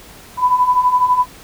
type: beating tone pair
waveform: sine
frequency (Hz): 987.8 / 999.8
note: B5 / B5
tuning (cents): 0 / +21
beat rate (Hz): 12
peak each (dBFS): -17 / -12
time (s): 0.37-1.26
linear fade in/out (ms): 50
effects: pink hiss -40 dBFS RMS until 1.43 s